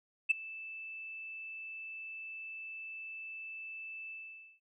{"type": "tone with ADSR envelope", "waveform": "sine", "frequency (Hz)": 2637, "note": "E7", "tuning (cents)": 0, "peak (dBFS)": -20, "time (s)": [0.29, 4.6], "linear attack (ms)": 19, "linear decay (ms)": 11, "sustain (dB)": -22, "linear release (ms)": 500, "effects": ["tanh soft clip ceiling -18 dBFS"]}